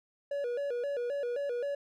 triangle tone with vibrato, 523.3 Hz, C5, in tune, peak -29 dBFS, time 0.31-1.75 s, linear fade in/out 5 ms, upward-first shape square, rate 3.8 Hz, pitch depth 140 cents each way, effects none

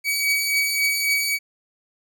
sawtooth beating tone pair, 2266 / 2269.7 Hz, C#7 / C#7, +37 / +40 cents, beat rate 3.7 Hz, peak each -23 / -17 dBFS, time 0.04-1.39 s, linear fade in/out 50 ms, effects none

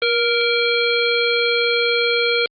harmonic tone with a mistuned harmonic, 466.2 Hz, A#4, in tune, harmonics 1 / 3 / 5 / 7 / 9, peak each -19 / -24 / -21 / -24 / -24 dBFS, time 0.02-2.46 s, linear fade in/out 2 ms, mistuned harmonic 1, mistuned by +30 cents, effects Opus 24 kbps

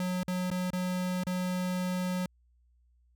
square tone with dropouts, 182.1 Hz, F#3, 27 cents flat, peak -30 dBFS, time 0-2.26 s, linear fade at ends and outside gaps 2 ms, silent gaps 0.232-0.28 / 0.503-0.513 / 0.704-0.732 / 1.236-1.268 s, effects added 60 Hz sine -63 dBFS peak until 3.15 s

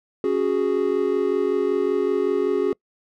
triangle chord, C# suspended fourth, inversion none, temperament equal, 277.2 / 370 / 415.3 Hz, C#4 / F#4 / G#4, 0 / 0 / 0 cents, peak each -25 / -20 / -20 dBFS, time 0.24-2.73 s, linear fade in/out 2 ms, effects noise-tail reverb RT60 0.1 s tail -25 dB re dry

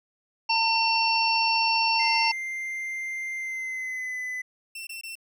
harmonic tone, 905 Hz, A5, 48 cents sharp, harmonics 1 / 3 / 5 / 6, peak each -24 / -25 / -30 / -28 dBFS, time 0.49-2.32 s, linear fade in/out 10 ms
triangle tone with pitch glide, 2093 to 2008 Hz, C7 to B6, 0 to +28 cents, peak -28 dBFS, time 1.99-4.42 s, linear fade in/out 10 ms, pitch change -72 cents, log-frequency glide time 3.36-4.18 s
sawtooth tone bursts, 2695 Hz, E7, 38 cents sharp, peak -32 dBFS, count 3, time 4.75-5.154 s, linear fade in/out 5 ms, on 120 ms, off 22 ms
effects none

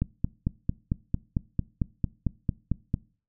click train, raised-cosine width 5 ms, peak -12 dBFS, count 14, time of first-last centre 0.02-2.941 s, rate 4.45 Hz, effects noise-tail reverb RT60 0.4 s tail -22 dB re dry

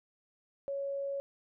sine tone, 556 Hz, C#5, 5 cents sharp, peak -33 dBFS, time 0.68-1.2 s, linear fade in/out 0 ms, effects none

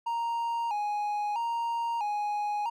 triangle tone with vibrato, 880 Hz, A5, in tune, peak -26 dBFS, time 0.06-2.7 s, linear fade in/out 10 ms, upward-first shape square, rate 0.77 Hz, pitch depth 99 cents each way, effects none

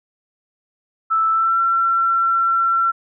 sine tone with pitch glide, 1318.5 to 1354 Hz, E6 to E6, 0 to +46 cents, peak -14 dBFS, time 1.1-2.92 s, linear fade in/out 20 ms, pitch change +46 cents, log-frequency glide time 1.31-1.57 s, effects none

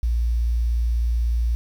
sine tone with quantisation, 58.2 Hz, A#1, 2 cents flat, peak -18 dBFS, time 0.03-1.55 s, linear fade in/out 0 ms, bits 8, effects none

